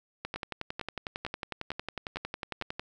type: two click trains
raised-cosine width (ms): 0.3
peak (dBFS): -18 / -19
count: 29 / 6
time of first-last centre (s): 0.25-2.795 / 0.36-2.622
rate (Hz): 11 / 2.21
effects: none